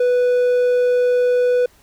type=tone; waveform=triangle; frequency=493.9 Hz; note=B4; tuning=in tune; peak=-11 dBFS; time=0-1.66 s; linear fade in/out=5 ms; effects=pink hiss -53 dBFS RMS until 1.82 s